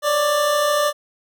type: tone pair together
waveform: 25% pulse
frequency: 557.8 / 591 Hz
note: C#5 / D5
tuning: +11 / +11 cents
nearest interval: minor second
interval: 100 cents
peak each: -23 / -13 dBFS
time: 0.02-0.93 s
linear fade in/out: 50 ms
effects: none